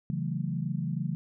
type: chord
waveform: sine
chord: F# minor seventh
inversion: second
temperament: equal with one note detuned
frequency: 138.59 / 164.81 / 187.8 / 220 Hz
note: C#3 / E3 / F#3 / A3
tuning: 0 / 0 / +26 / 0 cents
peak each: -33 / -32 / -36 / -38 dBFS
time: 0.1-1.15 s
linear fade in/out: 0 ms
effects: none